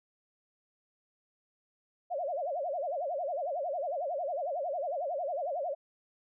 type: tone with vibrato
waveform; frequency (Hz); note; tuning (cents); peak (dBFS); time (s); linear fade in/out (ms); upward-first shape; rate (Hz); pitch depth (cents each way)
sine; 627; D#5; +13; -31; 2.1-5.75; 20; sine; 11; 260
effects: none